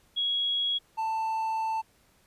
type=tone pair in turn; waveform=sine / triangle; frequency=3322 / 887.3 Hz; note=G#7 / A5; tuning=0 / +14 cents; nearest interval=octave + major seventh; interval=2286 cents; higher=first; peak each=-25 dBFS; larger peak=neither; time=0.16-0.79 / 0.97-1.82 s; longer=second; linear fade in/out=20 ms; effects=pink hiss -64 dBFS RMS until 2.26 s + resampled to 32000 Hz

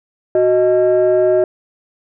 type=tone pair together; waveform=sine; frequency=369.4 / 624 Hz; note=F#4 / D#5; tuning=-3 / +5 cents; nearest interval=major sixth; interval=908 cents; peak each=-11 dBFS; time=0.35-1.44 s; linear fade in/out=2 ms; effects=tanh soft clip ceiling -6 dBFS

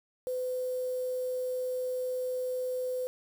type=tone with quantisation; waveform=sine; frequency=506 Hz; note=B4; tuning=42 cents sharp; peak=-30 dBFS; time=0.27-3.07 s; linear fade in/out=0 ms; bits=8; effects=none

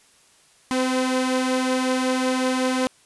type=tone pair together; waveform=sawtooth; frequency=257.7 / 510 Hz; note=C4 / C5; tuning=-26 / -44 cents; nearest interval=octave; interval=1182 cents; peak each=-17 / -23 dBFS; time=0.71-2.87 s; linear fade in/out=0 ms; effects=white hiss -56 dBFS RMS until 3.05 s + resampled to 24000 Hz

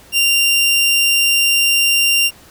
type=tone; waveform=sawtooth; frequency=2780 Hz; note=F7; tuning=9 cents flat; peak=-8 dBFS; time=0.12-2.31 s; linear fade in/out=50 ms; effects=pink hiss -44 dBFS RMS until 2.5 s

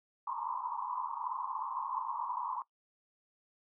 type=band-pass noise; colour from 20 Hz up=white; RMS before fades=-38 dBFS; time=0.27-2.62 s; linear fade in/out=2 ms; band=890 to 1100 Hz; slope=96 dB/octave; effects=noise-tail reverb RT60 0.1 s tail -19 dB re dry

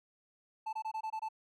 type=tone bursts; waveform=triangle; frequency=877 Hz; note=A5; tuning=6 cents flat; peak=-33 dBFS; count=7; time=0.66-1.288 s; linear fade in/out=10 ms; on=70 ms; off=23 ms; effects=none

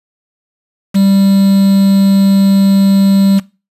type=tone with quantisation; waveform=triangle; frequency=196 Hz; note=G3; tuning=in tune; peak=-4 dBFS; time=0.94-3.4 s; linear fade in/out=20 ms; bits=4; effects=noise-tail reverb RT60 0.3 s tail -21 dB re dry + resampled to 32000 Hz

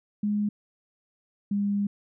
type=tone pair in turn; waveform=sine; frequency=207.7 / 202.4 Hz; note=G#3 / G#3; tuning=0 / -44 cents; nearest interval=unison; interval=44 cents; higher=first; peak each=-23 dBFS; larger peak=neither; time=0.23-0.49 / 1.51-1.87 s; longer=second; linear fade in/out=5 ms; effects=none

